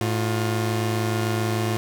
sawtooth tone pair together, 109.2 / 354.6 Hz, A2 / F4, -13 / +26 cents, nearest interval octave + minor sixth, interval 2039 cents, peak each -19 / -23 dBFS, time 0.01-1.77 s, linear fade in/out 0 ms, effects none

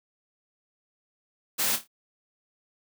white noise with echo, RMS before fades -26 dBFS, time 1.58-1.77 s, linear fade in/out 20 ms, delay 27 ms, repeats 4, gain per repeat -9 dB, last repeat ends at 1.878 s, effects high-pass 150 Hz 12 dB/octave

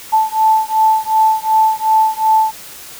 sine beating tone pair, 876 / 878.7 Hz, A5 / A5, -8 / -3 cents, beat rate 2.7 Hz, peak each -13 dBFS, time 0.12-2.52 s, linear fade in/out 20 ms, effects white hiss -34 dBFS RMS until 2.99 s

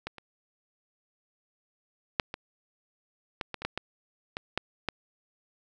clicks, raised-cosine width 0.3 ms, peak -18 / -28 / -7 / -19 / -15 / -18 / -23 / -13 / -15 / -17 / -11 / -12 dBFS, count 12, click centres 0.07 / 0.183 / 2.198 / 2.341 / 3.412 / 3.543 / 3.62 / 3.65 / 3.776 / 4.369 / 4.576 / 4.887 s, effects none

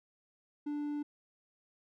triangle tone, 293.7 Hz, D4, in tune, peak -32 dBFS, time 0.66-1.03 s, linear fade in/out 10 ms, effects none

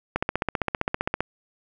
click train, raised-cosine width 0.5 ms, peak -8 dBFS, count 17, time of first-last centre 0.16-1.206 s, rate 15.3 Hz, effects none

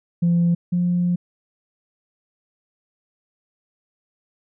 sine tone pair in turn, 171.6 / 176.42 Hz, F3 / F3, -30 / +18 cents, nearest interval unison, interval 48 cents, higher second, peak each -13 / -16 dBFS, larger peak first, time 0.22-0.55 / 0.72-1.16 s, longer second, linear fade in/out 10 ms, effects tanh soft clip ceiling -12 dBFS

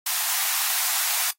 white high-pass noise, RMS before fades -24 dBFS, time 0.06-1.31 s, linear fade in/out 5 ms, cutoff 670 Hz, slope 96 dB/octave, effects noise-tail reverb RT60 0.1 s tail -19 dB re dry + AAC 48 kbps

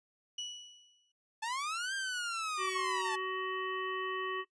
35% pulse tone with exponential decay, 2942 Hz, F#7, 11 cents flat, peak -34 dBFS, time 0.38-1.12 s, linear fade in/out 5 ms, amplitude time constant 160 ms
sawtooth linear two-way sweep, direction up then down, 861 to 1605 to 861 Hz, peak -31 dBFS, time 1.42-3.16 s, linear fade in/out 10 ms, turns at 1.94 s
harmonic tone, 375.5 Hz, F#4, 26 cents sharp, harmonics 1 / 3 / 5 / 7 / 8, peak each -38 / -37 / -42 / -48 / -46 dBFS, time 2.57-4.45 s, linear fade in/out 50 ms
effects noise-tail reverb RT60 0.1 s tail -18 dB re dry + resampled to 22050 Hz

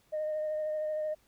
sine tone with vibrato, 615 Hz, D#5, 20 cents flat, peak -29 dBFS, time 0.12-1.15 s, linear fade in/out 20 ms, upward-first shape triangle, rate 13 Hz, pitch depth 18 cents each way, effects tanh soft clip ceiling -27 dBFS + pink hiss -68 dBFS RMS until 1.27 s

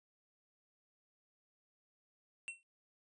square tone with exponential decay, 2715 Hz, F7, 50 cents flat, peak -38 dBFS, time 2.48-2.63 s, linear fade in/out 0 ms, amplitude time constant 31 ms, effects noise-tail reverb RT60 0.2 s tail -21 dB re dry + resampled to 24000 Hz

